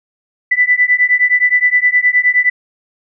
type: beating tone pair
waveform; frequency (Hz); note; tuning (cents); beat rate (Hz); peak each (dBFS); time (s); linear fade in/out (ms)
sine; 1981 / 1990.6; B6 / B6; +5 / +13; 9.6; -12; 0.51-2.5; 10
effects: none